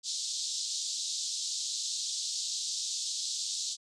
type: band-pass noise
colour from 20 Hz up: pink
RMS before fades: -35 dBFS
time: 0.03-3.77 s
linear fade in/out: 50 ms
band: 3700 to 7900 Hz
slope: 48 dB/octave
effects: none